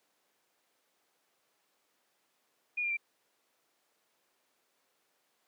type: tone with pitch steps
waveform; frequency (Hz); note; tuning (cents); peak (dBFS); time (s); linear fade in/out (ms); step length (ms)
sine; 2443 / 2398 / 2354; D#7 / D7 / D7; -32 / +36 / +3; -30; 2.77-2.971; 10; 67
effects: pink hiss -74 dBFS RMS until 5.47 s + high-pass 400 Hz 12 dB/octave